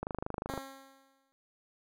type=click train; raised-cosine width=1 ms; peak=-21 dBFS; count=15; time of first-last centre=0.03-0.577 s; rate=25.6 Hz
type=tone with exponential decay; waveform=10% pulse; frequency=270 Hz; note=C#4; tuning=45 cents flat; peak=-29 dBFS; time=0.49-1.32 s; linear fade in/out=0 ms; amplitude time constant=180 ms
effects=none